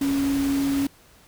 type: tone in noise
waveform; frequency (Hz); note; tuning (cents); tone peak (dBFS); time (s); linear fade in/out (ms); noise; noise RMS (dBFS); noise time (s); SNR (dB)
sine; 277.2; C#4; 0; -20; 0.01-0.87; 5; pink; -34; 0.01-0.87; +11
effects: pink hiss -54 dBFS RMS until 1.27 s